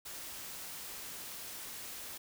white noise, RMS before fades -45 dBFS, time 0.05-2.18 s, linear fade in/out 10 ms, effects none

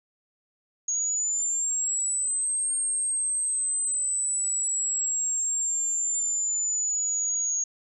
sine linear two-way sweep, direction up then down, 6620 to 8560 to 6620 Hz, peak -24 dBFS, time 0.88-7.64 s, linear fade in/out 5 ms, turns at 2.73 s, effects none

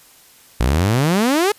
sawtooth exponential sweep, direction up, 55 to 434.5 Hz, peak -10 dBFS, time 0.6-1.52 s, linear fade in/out 5 ms, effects white hiss -48 dBFS RMS until 1.58 s + resampled to 32000 Hz

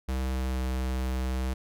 square tone with pitch glide, 65 to 64.33 Hz, C2 to C2, -11 to -29 cents, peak -28 dBFS, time 0.08-1.54 s, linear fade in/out 10 ms, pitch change -18 cents, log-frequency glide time 0.24-0.64 s, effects none

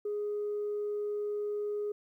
sine tone, 415.3 Hz, G#4, in tune, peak -30 dBFS, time 0.05-1.92 s, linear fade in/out 5 ms, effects tanh soft clip ceiling -28 dBFS + 12-bit

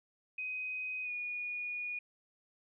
sine tone with pitch glide, 2511 to 2451 Hz, D#7 to D#7, +15 to -27 cents, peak -36 dBFS, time 0.38-1.99 s, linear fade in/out 5 ms, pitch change -42 cents, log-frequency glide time 1.03-1.11 s, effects none

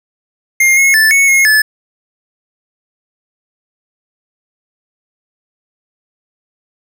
square tone with pitch steps, 2121 / 2172 / 1757 / 2209 / 2159 / 1731 Hz, C7 / C#7 / A6 / C#7 / C#7 / A6, +23 / -36 / -3 / -7 / -46 / -29 cents, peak -7 dBFS, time 0.6-1.62 s, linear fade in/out 5 ms, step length 170 ms, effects none

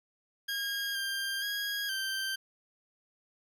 20% pulse tone with pitch steps, 1627 / 1592 / 1643 / 1563 Hz, G#6 / G6 / G#6 / G6, -36 / +26 / -19 / -6 cents, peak -27 dBFS, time 0.48-2.36 s, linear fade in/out 10 ms, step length 470 ms, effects 11-bit

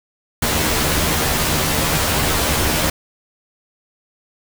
pink noise with comb filter, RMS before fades -18 dBFS, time 0.42-2.9 s, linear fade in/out 5 ms, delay 13 ms, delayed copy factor +0.9, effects none

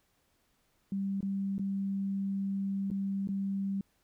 sine tone with dropouts, 196 Hz, G3, in tune, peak -30 dBFS, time 0.92-3.81 s, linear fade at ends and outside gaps 2 ms, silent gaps 1.207-1.228 / 1.582-1.594 / 2.903-2.913 / 3.274-3.288 s, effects pink hiss -73 dBFS RMS until 4.03 s

